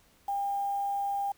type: tone with quantisation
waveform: sine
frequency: 801 Hz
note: G5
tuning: 37 cents sharp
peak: -28 dBFS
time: 0.28-1.32 s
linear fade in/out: 5 ms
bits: 8
effects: pink hiss -63 dBFS RMS until 1.37 s